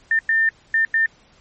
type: tone bursts at uneven times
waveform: sine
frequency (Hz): 1800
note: A6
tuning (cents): +39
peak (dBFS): -14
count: 4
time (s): 0.11-0.19 / 0.29-0.49 / 0.74-0.85 / 0.94-1.06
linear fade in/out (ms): 2
effects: pink hiss -54 dBFS RMS until 1.4 s + MP3 32 kbps